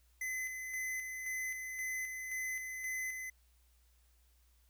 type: tone with tremolo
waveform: square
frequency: 2032 Hz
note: B6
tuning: 49 cents sharp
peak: -37 dBFS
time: 0.21-3.3 s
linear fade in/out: 5 ms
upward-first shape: square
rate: 1.9 Hz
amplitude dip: 40%
effects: added 60 Hz sine -66 dBFS peak until 4.69 s + white hiss -74 dBFS RMS until 4.69 s